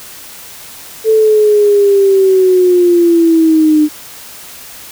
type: linear sweep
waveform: sine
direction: down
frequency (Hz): 443.7 to 299.7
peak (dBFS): -5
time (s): 1.04-3.89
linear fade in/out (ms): 50
effects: white hiss -32 dBFS RMS until 4.91 s